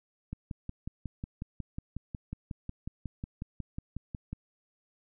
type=click train; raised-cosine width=5 ms; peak=-24 dBFS; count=23; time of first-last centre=0.33-4.33 s; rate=5.5 Hz; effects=none